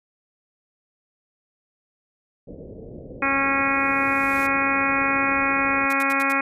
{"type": "low-pass noise", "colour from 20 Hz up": "white", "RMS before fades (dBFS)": -39, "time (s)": [2.47, 5.86], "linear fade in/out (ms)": 5, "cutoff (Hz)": 550, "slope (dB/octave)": 48}
{"type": "harmonic tone", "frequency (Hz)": 274.1, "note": "C#4", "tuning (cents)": -19, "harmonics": [1, 2, 3, 4, 5, 6, 7, 8, 9], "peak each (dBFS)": [-27, -31, -30, -27, -26, -29, -28, -27, -26], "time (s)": [3.22, 6.41], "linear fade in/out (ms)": 5}
{"type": "noise with exponential growth", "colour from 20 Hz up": "white", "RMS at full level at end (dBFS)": -39, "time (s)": [3.36, 4.47], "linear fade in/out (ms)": 5, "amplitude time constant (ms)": 240}
{"type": "noise bursts", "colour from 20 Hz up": "white", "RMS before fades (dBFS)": -36, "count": 5, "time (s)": [5.9, 6.324], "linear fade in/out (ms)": 2, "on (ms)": 28, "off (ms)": 71}
{"effects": ["resampled to 32000 Hz"]}